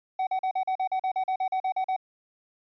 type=tone bursts; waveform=triangle; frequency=754 Hz; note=F#5; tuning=32 cents sharp; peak=-22 dBFS; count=15; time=0.19-1.964 s; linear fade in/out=5 ms; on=80 ms; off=41 ms; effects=resampled to 11025 Hz